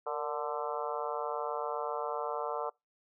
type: harmonic tone with a mistuned harmonic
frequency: 147.4 Hz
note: D3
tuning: 7 cents sharp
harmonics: 3 / 4 / 5 / 6 / 7 / 8 / 9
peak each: -38 / -39 / -40 / -41 / -41 / -42 / -43 dBFS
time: 0.06-2.7 s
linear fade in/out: 10 ms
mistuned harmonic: 3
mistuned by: +74 cents
effects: noise-tail reverb RT60 0.2 s tail -25 dB re dry